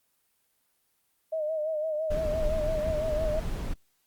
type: tone with vibrato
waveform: sine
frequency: 622.3 Hz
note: D#5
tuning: in tune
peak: -27 dBFS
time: 1.32-3.4 s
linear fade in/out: 10 ms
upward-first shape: sine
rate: 5.9 Hz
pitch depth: 59 cents each way
type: noise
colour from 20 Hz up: brown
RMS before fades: -31 dBFS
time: 2.1-3.74 s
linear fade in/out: 10 ms
effects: white hiss -72 dBFS RMS until 4.06 s + Opus 32 kbps